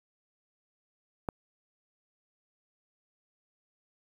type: click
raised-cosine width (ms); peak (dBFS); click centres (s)
1; -17; 1.288
effects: 8-bit